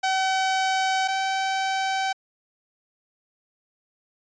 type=tone pair in turn; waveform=sawtooth; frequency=761 / 768.5 Hz; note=F#5 / G5; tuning=+48 / -35 cents; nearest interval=unison; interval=17 cents; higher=second; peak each=-17 / -19 dBFS; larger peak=first; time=0.03-1.08 / 1.08-2.13 s; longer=neither; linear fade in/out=10 ms; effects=resampled to 16000 Hz